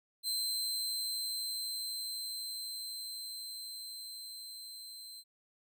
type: tone with level ramp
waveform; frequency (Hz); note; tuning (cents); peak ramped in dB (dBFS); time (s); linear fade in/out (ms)
sawtooth; 4104; C8; -34; -29 to -44; 0.23-5.24; 50
effects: none